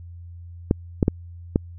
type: clicks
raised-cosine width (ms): 3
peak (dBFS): -4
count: 4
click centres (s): 0.711 / 1.028 / 1.081 / 1.559
effects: added 86 Hz sine -37 dBFS peak until 1.78 s